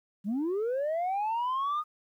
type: linear sweep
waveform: sine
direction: up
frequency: 185 to 1244.5 Hz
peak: -25 dBFS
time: 0.24-1.84 s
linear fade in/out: 50 ms
effects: tanh soft clip ceiling -26 dBFS + 11-bit